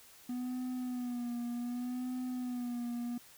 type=tone with vibrato; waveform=triangle; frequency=245.9 Hz; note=B3; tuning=7 cents flat; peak=-33 dBFS; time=0.29-3.18 s; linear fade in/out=5 ms; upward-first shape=sine; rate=0.66 Hz; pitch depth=49 cents each way; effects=white hiss -58 dBFS RMS until 3.37 s